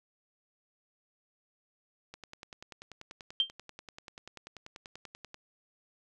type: click train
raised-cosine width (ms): 0.2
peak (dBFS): -28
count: 34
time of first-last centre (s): 2.14-5.344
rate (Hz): 10.3
type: tone with exponential decay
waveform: sine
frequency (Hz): 3149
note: G7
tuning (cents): +7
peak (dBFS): -20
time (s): 3.4-3.51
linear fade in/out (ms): 1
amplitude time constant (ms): 22
effects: none